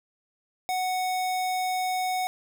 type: tone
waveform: square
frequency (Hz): 740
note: F#5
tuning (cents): 0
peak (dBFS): -26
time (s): 0.69-2.27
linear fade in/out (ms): 0
effects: none